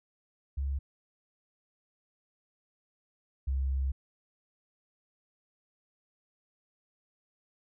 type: tone pair in turn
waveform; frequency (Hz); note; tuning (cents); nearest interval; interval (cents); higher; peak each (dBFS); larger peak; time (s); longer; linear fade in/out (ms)
sine; 68.9 / 66.94; C#2 / C2; -10 / +40; unison; 50; first; -29 / -27; second; 0.57-0.79 / 3.47-3.92; second; 10
effects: none